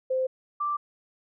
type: tone pair in turn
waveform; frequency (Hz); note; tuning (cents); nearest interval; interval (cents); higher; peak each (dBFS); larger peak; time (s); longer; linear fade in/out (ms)
sine; 519 / 1174.9; C5 / D6; -14 / 0; octave + major second; 1414; second; -23 / -25; first; 0.1-0.27 / 0.6-0.77; neither; 10
effects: none